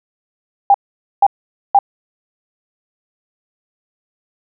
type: tone bursts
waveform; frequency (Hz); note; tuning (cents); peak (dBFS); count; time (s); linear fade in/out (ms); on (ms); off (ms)
sine; 800; G5; +35; -5; 3; 0.7-1.789; 2; 43; 480
effects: none